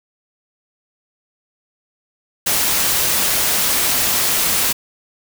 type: noise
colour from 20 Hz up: white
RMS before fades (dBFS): -17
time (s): 2.46-4.73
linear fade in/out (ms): 10
effects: none